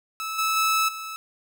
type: tone with level steps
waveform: sawtooth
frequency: 1306 Hz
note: E6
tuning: 17 cents flat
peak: -25 / -18 / -16 / -29 dBFS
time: 0.2-1.16 s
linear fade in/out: 0 ms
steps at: 0.38 / 0.56 / 0.88 s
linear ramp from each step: 10 ms
effects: none